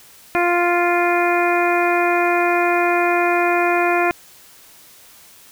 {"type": "harmonic tone", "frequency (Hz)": 349.2, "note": "F4", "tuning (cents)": 0, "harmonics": [1, 2, 3, 4, 5, 6, 7], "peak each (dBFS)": [-19, -19, -24, -24, -26, -27, -24], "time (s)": [0.35, 4.11], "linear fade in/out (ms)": 0, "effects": ["white hiss -46 dBFS RMS until 5.51 s"]}